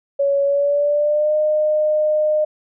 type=tone with pitch glide; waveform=sine; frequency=560 to 610.7 Hz; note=C#5 to D#5; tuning=+18 to -32 cents; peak=-14 dBFS; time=0.19-2.45 s; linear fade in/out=10 ms; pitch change=+150 cents; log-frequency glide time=0.45-1.36 s; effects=none